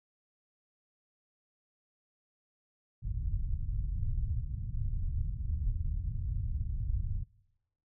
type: low-pass noise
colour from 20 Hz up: pink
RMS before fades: -33 dBFS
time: 3.02-7.24 s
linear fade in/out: 20 ms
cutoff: 110 Hz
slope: 24 dB/octave
effects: noise-tail reverb RT60 1.0 s tail -24 dB re dry